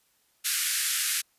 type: band-pass noise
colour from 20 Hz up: white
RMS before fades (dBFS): -28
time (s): 0.44-1.22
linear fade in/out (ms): 20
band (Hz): 1400 to 13000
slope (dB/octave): 48
effects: white hiss -68 dBFS RMS until 1.38 s + resampled to 32000 Hz